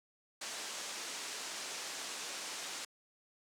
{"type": "low-pass noise", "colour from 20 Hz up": "white", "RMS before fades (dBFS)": -43, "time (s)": [0.41, 2.85], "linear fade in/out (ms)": 5, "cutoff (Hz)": 7900, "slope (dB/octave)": 24, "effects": ["high-pass 300 Hz 12 dB/octave"]}